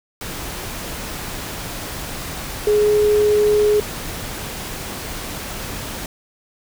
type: tone in noise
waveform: sine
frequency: 419.3 Hz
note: G#4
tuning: 17 cents sharp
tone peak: -12 dBFS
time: 2.67-3.8 s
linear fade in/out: 2 ms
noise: pink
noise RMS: -29 dBFS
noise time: 0.21-6.06 s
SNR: +14 dB
effects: none